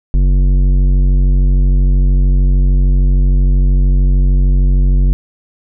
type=tone with tanh clipping; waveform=sine; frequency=46.57 Hz; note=F#1; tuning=12 cents sharp; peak=-9 dBFS; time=0.14-5.13 s; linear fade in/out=0 ms; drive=12 dB; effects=none